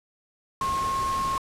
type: tone in noise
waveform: sine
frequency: 1077 Hz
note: C6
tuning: 50 cents sharp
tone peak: -24 dBFS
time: 0.61-1.38 s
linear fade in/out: 2 ms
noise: pink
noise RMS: -35 dBFS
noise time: 0.61-1.38 s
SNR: +8 dB
effects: low-pass 10000 Hz 12 dB/octave